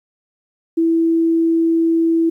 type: tone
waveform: sine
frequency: 329.6 Hz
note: E4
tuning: in tune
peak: -12 dBFS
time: 0.77-2.3 s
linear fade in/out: 10 ms
effects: 9-bit